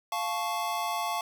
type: chord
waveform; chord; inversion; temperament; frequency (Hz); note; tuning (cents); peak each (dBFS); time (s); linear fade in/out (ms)
square; F augmented; none; equal with one note detuned; 698.5 / 870.9 / 1108.7; F5 / A5 / C#6; 0 / -18 / 0; -34; 0.12-1.21; 2
effects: none